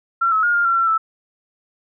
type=tone with pitch steps; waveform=sine; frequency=1362 / 1291 / 1424 / 1405 / 1363 / 1354 / 1317 Hz; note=F6 / E6 / F6 / F6 / F6 / E6 / E6; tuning=-44 / -37 / +33 / +10 / -43 / +46 / -2 cents; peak=-14 dBFS; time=0.21-0.98 s; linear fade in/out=10 ms; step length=110 ms; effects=none